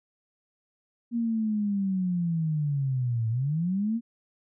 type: linear two-way sweep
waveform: sine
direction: down then up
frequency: 237.6 to 110 to 237.6 Hz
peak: -24 dBFS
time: 1.11-4.01 s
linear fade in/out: 50 ms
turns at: 3.29 s
effects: none